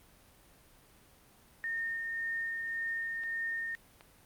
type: tone with tremolo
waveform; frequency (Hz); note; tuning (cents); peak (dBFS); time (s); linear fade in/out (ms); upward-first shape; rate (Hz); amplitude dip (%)
sine; 1830; A#6; -32; -32; 1.64-3.75; 0; sine; 1.8; 25
type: clicks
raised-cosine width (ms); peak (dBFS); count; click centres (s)
0.3; -35; 2; 3.236 / 4.009
effects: pink hiss -61 dBFS RMS until 4.25 s + Opus 32 kbps